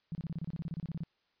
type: tone bursts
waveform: sine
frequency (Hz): 164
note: E3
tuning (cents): -9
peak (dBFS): -34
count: 16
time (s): 0.12-1.035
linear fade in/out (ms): 0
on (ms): 30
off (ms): 29
effects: white hiss -75 dBFS RMS until 1.4 s + resampled to 11025 Hz